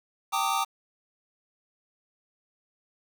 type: chord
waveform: square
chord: Eb major seventh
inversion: first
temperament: equal with one note detuned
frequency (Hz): 784 / 908.9 / 1174.7 / 1244.5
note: G5 / Bb5 / D6 / Eb6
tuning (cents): 0 / -44 / 0 / 0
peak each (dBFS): -31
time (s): 0.32-0.65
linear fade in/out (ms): 20
effects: 8-bit